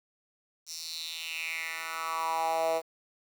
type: tone with high-pass filter sweep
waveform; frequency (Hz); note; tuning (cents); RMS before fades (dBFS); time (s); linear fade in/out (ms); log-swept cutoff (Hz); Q
10% pulse; 163; E3; -19; -33; 0.66-2.82; 50; 5700 to 550; 4.5
effects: 9-bit